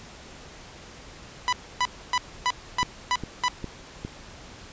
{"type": "tone bursts", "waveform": "sawtooth", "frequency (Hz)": 993, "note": "B5", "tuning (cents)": 9, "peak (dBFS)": -17, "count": 7, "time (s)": [1.48, 3.482], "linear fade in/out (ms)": 0, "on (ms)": 46, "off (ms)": 280}
{"type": "click train", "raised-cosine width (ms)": 3, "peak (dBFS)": -19, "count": 4, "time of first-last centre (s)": [2.83, 4.05], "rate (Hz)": 2.46}
{"effects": ["pink hiss -45 dBFS RMS until 4.72 s", "resampled to 16000 Hz"]}